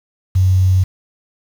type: tone with quantisation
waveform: sine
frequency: 93.2 Hz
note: F#2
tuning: 13 cents sharp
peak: -9 dBFS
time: 0.35-0.84 s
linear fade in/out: 10 ms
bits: 6
effects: none